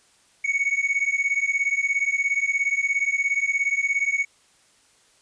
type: beating tone pair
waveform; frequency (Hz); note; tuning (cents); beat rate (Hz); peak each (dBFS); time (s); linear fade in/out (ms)
triangle; 2217 / 2234; C#7 / C#7; 0 / +13; 17; -22; 0.44-4.25; 10
effects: white hiss -59 dBFS RMS until 5.21 s + resampled to 22050 Hz